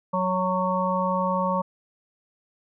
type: harmonic tone with a mistuned harmonic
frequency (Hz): 185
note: F#3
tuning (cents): 0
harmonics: 1 / 3 / 5 / 6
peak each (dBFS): -27 / -27 / -27 / -27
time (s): 0.13-1.62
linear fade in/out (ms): 10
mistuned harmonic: 5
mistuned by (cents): -17
effects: none